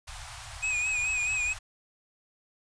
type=band-stop noise; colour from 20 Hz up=pink; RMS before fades=-42 dBFS; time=0.07-1.59 s; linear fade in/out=10 ms; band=120 to 680 Hz; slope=48 dB/octave
type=tone with vibrato; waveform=square; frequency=2503 Hz; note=D#7; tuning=10 cents sharp; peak=-27 dBFS; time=0.62-1.54 s; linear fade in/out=20 ms; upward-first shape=sine; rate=4.6 Hz; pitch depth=50 cents each way
effects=resampled to 22050 Hz